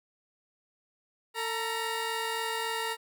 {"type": "tone pair together", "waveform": "15% pulse", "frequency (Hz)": [449.2, 942], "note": ["A4", "A#5"], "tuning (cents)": [36, 18], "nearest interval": "octave + minor second", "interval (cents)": 1282, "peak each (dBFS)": -27, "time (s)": [1.34, 2.97], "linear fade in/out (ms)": 50, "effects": []}